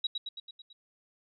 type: tone with echo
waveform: sine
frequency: 3860 Hz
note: B7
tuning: 40 cents flat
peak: -27 dBFS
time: 0.04-0.07 s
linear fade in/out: 5 ms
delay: 110 ms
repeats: 6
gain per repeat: -4 dB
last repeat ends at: 0.73 s
effects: none